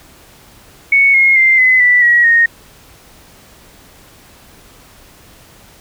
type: tone with pitch steps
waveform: sine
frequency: 2217 / 2153 / 2090 / 2029 / 1970.6 / 1913.4 / 1857.8 Hz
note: C#7 / C7 / C7 / B6 / B6 / A#6 / A#6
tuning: 0 / +49 / -2 / +46 / -4 / +45 / -6 cents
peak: -6 dBFS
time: 0.92-2.46 s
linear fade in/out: 5 ms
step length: 220 ms
effects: pink hiss -43 dBFS RMS until 5.8 s